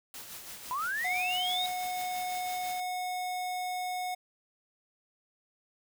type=noise with tremolo; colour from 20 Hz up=white; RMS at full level=-43 dBFS; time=0.14-2.8 s; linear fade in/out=2 ms; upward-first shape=sine; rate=6 Hz; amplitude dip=45%
type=linear sweep; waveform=sine; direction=up; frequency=960 to 3825 Hz; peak=-30 dBFS; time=0.71-1.66 s; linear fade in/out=0 ms
type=tone; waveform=square; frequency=730 Hz; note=F#5; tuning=24 cents flat; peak=-33 dBFS; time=1.04-4.15 s; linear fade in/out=10 ms
effects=none